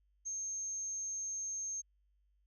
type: tone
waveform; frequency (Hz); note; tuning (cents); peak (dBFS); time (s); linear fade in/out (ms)
sine; 6400; G8; +35; -37; 0.25-1.82; 20
effects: added 50 Hz sine -70 dBFS peak until 2.46 s